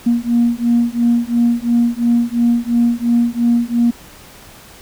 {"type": "beating tone pair", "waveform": "sine", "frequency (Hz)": [235.3, 238.2], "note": ["A#3", "A#3"], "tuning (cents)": [16, 38], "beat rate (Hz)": 2.9, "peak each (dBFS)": -14, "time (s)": [0.06, 3.91], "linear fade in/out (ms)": 10, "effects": ["tanh soft clip ceiling -5 dBFS", "pink hiss -40 dBFS RMS until 4.81 s"]}